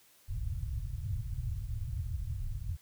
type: low-pass noise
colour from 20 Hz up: white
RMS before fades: -36 dBFS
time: 0.28-2.77 s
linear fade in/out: 20 ms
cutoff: 120 Hz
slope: 48 dB/octave
effects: white hiss -63 dBFS RMS until 2.81 s